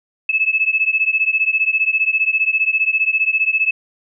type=beating tone pair; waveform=sine; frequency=2595 / 2610 Hz; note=E7 / E7; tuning=-28 / -18 cents; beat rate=15 Hz; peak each=-17 dBFS; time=0.29-3.71 s; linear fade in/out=5 ms; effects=none